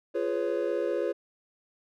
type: chord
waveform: triangle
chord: C# dominant seventh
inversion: first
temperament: just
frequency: 346.5 / 415.8 / 498.9 / 554.4 Hz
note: E#4 / G#4 / B4 / C#5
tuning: -14 / +2 / +17 / 0 cents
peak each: -30 dBFS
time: 0.14-1.13 s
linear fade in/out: 20 ms
effects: none